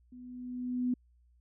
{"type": "tone with level ramp", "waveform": "sine", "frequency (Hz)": 248.8, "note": "B3", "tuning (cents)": 13, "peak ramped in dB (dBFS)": [-47, -26], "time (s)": [0.12, 0.94], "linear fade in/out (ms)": 5, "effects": ["added 60 Hz sine -62 dBFS peak until 1.4 s"]}